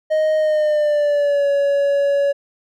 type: tone with pitch glide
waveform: triangle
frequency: 622.3 to 564.1 Hz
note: D#5 to C#5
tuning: 0 to +30 cents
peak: -12 dBFS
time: 0.1-2.33 s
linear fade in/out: 20 ms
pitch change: -170 cents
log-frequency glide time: 0.37-1.48 s
effects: none